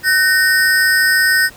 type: ring-modulated tone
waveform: square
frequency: 1678 Hz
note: G#6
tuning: 17 cents sharp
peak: -8 dBFS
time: 0.03-1.5 s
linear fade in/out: 50 ms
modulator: 163 Hz
effects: pink hiss -41 dBFS RMS until 1.56 s